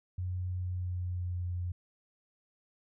sine tone with pitch glide, 90.9 to 88.82 Hz, F#2 to F2, -30 to +30 cents, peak -32 dBFS, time 0.18-1.72 s, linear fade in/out 5 ms, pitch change -40 cents, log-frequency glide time 0.55-1.47 s, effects none

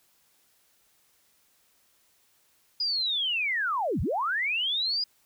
sine linear two-way sweep, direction down then up, 4978 to 51.91 to 4978 Hz, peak -25 dBFS, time 2.8-5.04 s, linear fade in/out 5 ms, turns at 4.01 s, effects white hiss -66 dBFS RMS until 5.25 s

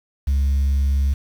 sine tone, 68.8 Hz, C#2, 12 cents flat, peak -13 dBFS, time 0.27-1.14 s, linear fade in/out 10 ms, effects tanh soft clip ceiling -14 dBFS + 7-bit

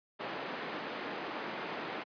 pink band-pass noise, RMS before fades -40 dBFS, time 0.19-2.04 s, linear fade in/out 20 ms, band 270 to 2500 Hz, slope 12 dB/octave, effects high-pass 150 Hz 12 dB/octave + resampled to 11025 Hz

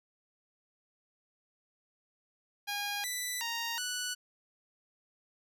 10% pulse tone with pitch steps, 816 / 1983 / 931 / 1480 Hz, G#5 / B6 / A#5 / F#6, -31 / +7 / -2 / 0 cents, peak -25 dBFS, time 2.67-4.15 s, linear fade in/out 20 ms, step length 370 ms, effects none

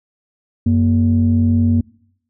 sine tone pair together, 93.4 / 235.4 Hz, F#2 / A#3, +17 / +17 cents, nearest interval octave + major third, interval 1600 cents, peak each -13 dBFS, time 0.66-1.81 s, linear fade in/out 5 ms, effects noise-tail reverb RT60 0.7 s tail -24 dB re dry + tanh soft clip ceiling -5 dBFS

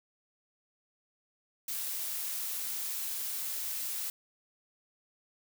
blue noise, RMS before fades -36 dBFS, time 1.68-4.1 s, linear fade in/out 2 ms, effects none

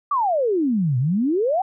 sine exponential two-way sweep, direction down then up, 1199 to 119.2 to 792 Hz, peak -17 dBFS, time 0.11-1.62 s, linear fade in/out 5 ms, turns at 0.98 s, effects none

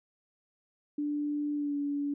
sine tone with pitch glide, 293.7 to 286.5 Hz, D4 to D4, 0 to -43 cents, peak -29 dBFS, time 0.98-2.14 s, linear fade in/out 5 ms, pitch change -43 cents, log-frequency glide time 1.54-1.76 s, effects none

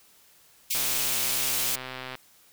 white high-pass noise, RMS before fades -27 dBFS, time 0.7-1.76 s, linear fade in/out 10 ms, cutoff 2100 Hz, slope 96 dB/octave
click train, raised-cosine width 0.3 ms, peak -20 dBFS, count 182, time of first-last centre 0.75-2.153 s, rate 129 Hz
effects white hiss -58 dBFS RMS until 2.52 s

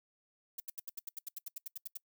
violet noise bursts, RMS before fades -41 dBFS, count 15, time 0.58-1.973 s, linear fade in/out 5 ms, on 21 ms, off 77 ms, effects noise-tail reverb RT60 0.1 s tail -24 dB re dry

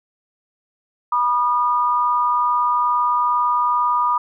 sine tone pair together, 975.7 / 1218 Hz, B5 / D#6, -21 / -37 cents, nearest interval major third, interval 384 cents, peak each -18 dBFS, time 1.12-4.18 s, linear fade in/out 5 ms, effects none

